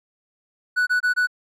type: tone bursts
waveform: triangle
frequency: 1480 Hz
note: F#6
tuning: in tune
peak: -15 dBFS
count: 4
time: 0.76-1.272 s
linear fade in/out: 20 ms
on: 110 ms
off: 24 ms
effects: none